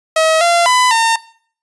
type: tone with pitch steps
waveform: sawtooth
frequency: 639 / 688 / 1002 / 910 Hz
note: D#5 / F5 / B5 / A#5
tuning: +46 / -26 / +25 / -42 cents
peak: -6 dBFS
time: 0.16-1.16 s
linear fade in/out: 5 ms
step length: 250 ms
effects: noise-tail reverb RT60 0.5 s tail -19 dB re dry + resampled to 24000 Hz